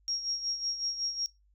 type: tone with tremolo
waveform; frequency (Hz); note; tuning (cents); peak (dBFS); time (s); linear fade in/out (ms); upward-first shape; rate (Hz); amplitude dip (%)
sine; 5588; F8; 0; -28; 0.08-1.26; 0; sine; 5.4; 65
effects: noise-tail reverb RT60 0.2 s tail -21 dB re dry + added 50 Hz sine -63 dBFS peak until 1.54 s